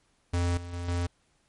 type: tone with level steps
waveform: square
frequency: 87.31 Hz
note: F2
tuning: in tune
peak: -25 / -38 / -33 / -27 dBFS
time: 0.33-1.07 s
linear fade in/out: 10 ms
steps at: 0.57 / 0.73 / 0.88 s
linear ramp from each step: 2 ms
effects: pink hiss -69 dBFS RMS until 1.48 s + MP3 48 kbps